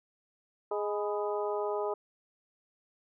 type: harmonic tone with a mistuned harmonic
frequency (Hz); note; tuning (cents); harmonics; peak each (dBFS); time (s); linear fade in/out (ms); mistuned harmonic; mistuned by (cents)
207.7; G#3; 0; 2 / 3 / 4 / 5 / 6; -32 / -36 / -38 / -40 / -42; 0.71-1.94; 5; 5; -72
effects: none